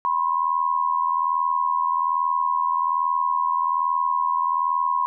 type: tone pair together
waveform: sine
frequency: 987.8 / 1069 Hz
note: B5 / C6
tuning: 0 / +37 cents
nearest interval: minor second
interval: 137 cents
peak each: -22 dBFS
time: 0.05-5.06 s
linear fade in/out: 0 ms
effects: none